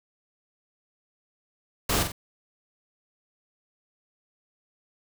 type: noise with echo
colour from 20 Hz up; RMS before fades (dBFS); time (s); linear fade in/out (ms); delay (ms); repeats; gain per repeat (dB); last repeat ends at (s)
pink; -25; 1.89-2.03; 5; 45; 2; -6; 2.12
effects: none